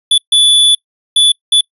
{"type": "tone bursts at uneven times", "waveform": "square", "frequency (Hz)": 3461, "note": "A7", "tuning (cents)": -29, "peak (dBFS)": -6, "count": 4, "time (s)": [[0.11, 0.18], [0.32, 0.75], [1.16, 1.32], [1.52, 1.61]], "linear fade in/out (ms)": 5, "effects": ["noise-tail reverb RT60 0.1 s tail -26 dB re dry", "resampled to 32000 Hz"]}